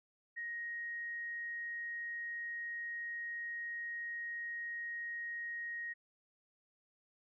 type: tone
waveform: sine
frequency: 1877 Hz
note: A#6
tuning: 11 cents sharp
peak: -39 dBFS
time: 0.36-5.94 s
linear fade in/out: 20 ms
effects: none

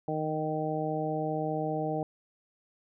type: harmonic tone with a mistuned harmonic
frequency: 155 Hz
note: D#3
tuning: 6 cents flat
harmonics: 1 / 2 / 3 / 4 / 5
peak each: -35 / -35 / -35 / -35 / -35 dBFS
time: 0.08-2.03 s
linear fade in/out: 2 ms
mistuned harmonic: 1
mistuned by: +16 cents
effects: none

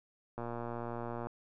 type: click train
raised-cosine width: 1 ms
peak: -26 dBFS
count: 106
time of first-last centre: 0.38-1.27 s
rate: 118 Hz
effects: none

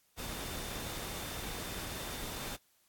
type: tone in noise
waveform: sine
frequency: 3578 Hz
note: A7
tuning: 28 cents sharp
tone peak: -51 dBFS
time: 0.17-2.57 s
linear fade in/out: 20 ms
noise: pink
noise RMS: -41 dBFS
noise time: 0.17-2.57 s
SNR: -13 dB
effects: white hiss -71 dBFS RMS until 2.88 s + AAC 64 kbps

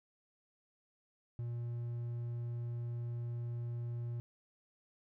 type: tone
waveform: triangle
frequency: 118.9 Hz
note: A#2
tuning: 35 cents sharp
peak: -35 dBFS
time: 1.39-4.2 s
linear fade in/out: 0 ms
effects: none

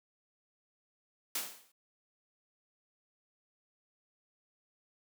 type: noise with exponential decay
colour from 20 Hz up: white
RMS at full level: -32 dBFS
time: 1.35-1.72 s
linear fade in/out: 5 ms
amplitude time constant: 79 ms
effects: high-pass 200 Hz 12 dB/octave

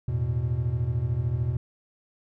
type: chord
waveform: triangle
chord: E suspended fourth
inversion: none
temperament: equal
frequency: 82.41 / 110 / 123.47 Hz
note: E2 / A2 / B2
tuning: 0 / 0 / 0 cents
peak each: -29 / -28 / -24 dBFS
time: 0.08-1.57 s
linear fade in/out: 5 ms
effects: none

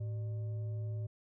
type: tone with frequency modulation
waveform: sine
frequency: 108.5 Hz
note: A2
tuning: 24 cents flat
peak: -35 dBFS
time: 0-1.07 s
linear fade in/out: 10 ms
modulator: 490 Hz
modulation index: 0.21
effects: none

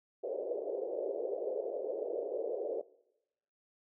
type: band-pass noise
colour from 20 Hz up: pink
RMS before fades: -37 dBFS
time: 0.23-2.82 s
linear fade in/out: 10 ms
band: 400 to 580 Hz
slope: 48 dB/octave
effects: noise-tail reverb RT60 0.9 s tail -21 dB re dry

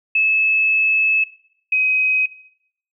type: tone pair in turn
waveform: sine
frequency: 2600 / 2527 Hz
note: E7 / D#7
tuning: -24 / +26 cents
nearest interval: unison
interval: 50 cents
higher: first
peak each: -13 dBFS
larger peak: neither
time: 0.15-1.24 / 1.72-2.26 s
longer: first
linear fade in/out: 5 ms
effects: noise-tail reverb RT60 0.7 s tail -19 dB re dry

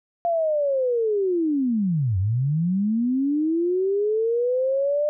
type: linear two-way sweep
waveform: sine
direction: down then up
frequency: 695 to 89.5 to 601 Hz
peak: -19 dBFS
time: 0.25-5.09 s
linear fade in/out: 0 ms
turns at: 2.18 s
effects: none

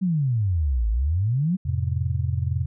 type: exponential two-way sweep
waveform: sine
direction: down then up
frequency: 195.1 to 51.9 to 195.1 Hz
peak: -19 dBFS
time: 0.01-1.57 s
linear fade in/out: 20 ms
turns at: 0.89 s
type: chord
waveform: sine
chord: F major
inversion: none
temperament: just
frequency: 87.31 / 109.13 / 130.96 Hz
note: F2 / A2 / C3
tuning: 0 / -14 / +2 cents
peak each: -24 / -29 / -26 dBFS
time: 1.65-2.66 s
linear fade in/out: 10 ms
effects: none

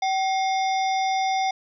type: harmonic tone with a mistuned harmonic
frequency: 714 Hz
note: F5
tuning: 38 cents sharp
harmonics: 1 / 3 / 5 / 7 / 8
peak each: -21 / -31 / -35 / -38 / -39 dBFS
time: 0.02-1.51 s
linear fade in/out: 5 ms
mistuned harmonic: 1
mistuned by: +120 cents
effects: none

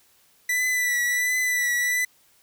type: tone with vibrato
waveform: 45% pulse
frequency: 1975.5 Hz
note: B6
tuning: in tune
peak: -21 dBFS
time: 0.49-2.05 s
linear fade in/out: 5 ms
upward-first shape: triangle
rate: 1.4 Hz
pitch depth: 37 cents each way
effects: white hiss -60 dBFS RMS until 2.42 s

